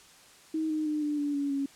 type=tone with pitch steps; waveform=sine; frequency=316.1 / 309.2 / 302.5 / 296 / 289.5 / 283.2 / 277.1 Hz; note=D#4 / D#4 / D#4 / D4 / D4 / C#4 / C#4; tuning=+27 / -11 / -49 / +14 / -25 / +37 / -1 cents; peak=-27 dBFS; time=0.54-1.66 s; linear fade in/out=5 ms; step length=160 ms; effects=white hiss -55 dBFS RMS until 1.75 s + low-pass 9000 Hz 12 dB/octave